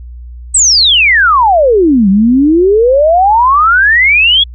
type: exponential two-way sweep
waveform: sine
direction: down then up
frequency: 8280 to 187.5 to 3415 Hz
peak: -4 dBFS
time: 0.54-4.44 s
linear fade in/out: 10 ms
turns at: 2.09 s
effects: added 60 Hz sine -25 dBFS peak until 4.54 s